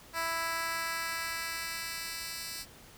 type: tone with high-pass filter sweep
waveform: 10% pulse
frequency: 330.2 Hz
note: E4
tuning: 3 cents sharp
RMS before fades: -36 dBFS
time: 0.13-2.66 s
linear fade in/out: 50 ms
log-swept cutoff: 870 to 4000 Hz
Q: 0.86
effects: pink hiss -54 dBFS RMS until 2.97 s